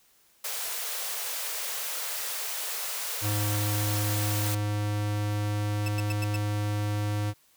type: high-pass noise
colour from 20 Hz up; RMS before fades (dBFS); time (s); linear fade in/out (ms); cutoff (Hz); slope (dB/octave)
white; -33; 0.44-4.55; 5; 420; 96
type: tone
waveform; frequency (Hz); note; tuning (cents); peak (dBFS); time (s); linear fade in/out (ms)
square; 104.1; G#2; +5; -27; 3.21-7.34; 50
type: tone bursts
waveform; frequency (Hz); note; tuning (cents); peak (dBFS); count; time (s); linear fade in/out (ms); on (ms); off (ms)
sawtooth; 2632; E7; -3; -29; 5; 5.86-6.362; 2; 22; 98
effects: white hiss -63 dBFS RMS until 7.56 s